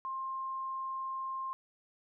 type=tone; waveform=sine; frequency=1059 Hz; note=C6; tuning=21 cents sharp; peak=-35 dBFS; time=0.05-1.53 s; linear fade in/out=0 ms; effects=none